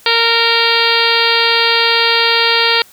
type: harmonic tone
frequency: 462.5 Hz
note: A#4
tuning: 14 cents flat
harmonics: 1 / 2 / 3 / 4 / 5 / 6 / 7 / 8 / 9 / 10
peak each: -19 / -19 / -19 / -19 / -19 / -19 / -19 / -19 / -19 / -19 dBFS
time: 0.06-2.82 s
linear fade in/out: 2 ms
effects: white hiss -44 dBFS RMS until 2.92 s